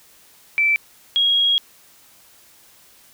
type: tone pair in turn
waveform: sine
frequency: 2327 / 3291 Hz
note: D7 / G#7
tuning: -17 / -16 cents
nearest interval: tritone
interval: 601 cents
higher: second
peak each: -14 dBFS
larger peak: neither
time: 0.58-0.76 / 1.16-1.58 s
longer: second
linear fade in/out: 0 ms
effects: white hiss -51 dBFS RMS until 3.13 s